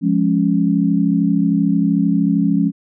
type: chord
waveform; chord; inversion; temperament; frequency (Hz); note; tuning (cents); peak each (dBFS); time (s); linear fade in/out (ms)
sine; Db major; first; equal; 174.61 / 207.7 / 277.2; F3 / Ab3 / Db4; 0 / 0 / 0; -17; 0.01-2.72; 50
effects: none